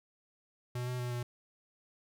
square tone with pitch steps, 123.2 / 125.2 / 123 / 121.5 Hz, B2 / B2 / B2 / B2, -4 / +24 / -7 / -28 cents, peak -35 dBFS, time 0.75-1.23 s, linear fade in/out 5 ms, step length 120 ms, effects none

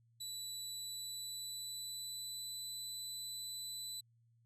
25% pulse tone with pitch glide, 3957 to 3991 Hz, B7 to B7, +3 to +17 cents, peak -38 dBFS, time 0.2-4.01 s, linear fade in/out 10 ms, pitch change +14 cents, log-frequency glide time 0.63-2.64 s, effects added 116 Hz sine -68 dBFS peak until 4.45 s

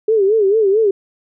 sine tone with vibrato, 415.3 Hz, G#4, in tune, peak -10 dBFS, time 0.08-0.91 s, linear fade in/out 5 ms, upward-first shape sine, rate 4.5 Hz, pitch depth 140 cents each way, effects none

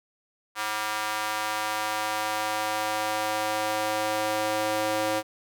square tone with high-pass filter sweep, 107.3 Hz, A2, 43 cents flat, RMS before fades -28 dBFS, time 0.55-5.23 s, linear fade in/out 50 ms, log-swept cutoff 1100 to 490 Hz, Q 1.5, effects none

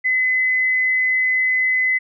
sine tone, 2026 Hz, B6, 44 cents sharp, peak -15 dBFS, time 0.04-1.99 s, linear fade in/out 20 ms, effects none

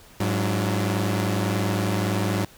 sawtooth tone cluster, 103.5 / 185.5 / 289.1 / 340.5 Hz, G#2 / F#3 / D4 / F4, -5 / +5 / -27 / -44 cents, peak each -20 / -23 / -29 / -29 dBFS, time 0.2-2.45 s, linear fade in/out 5 ms, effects pink hiss -50 dBFS RMS until 2.57 s

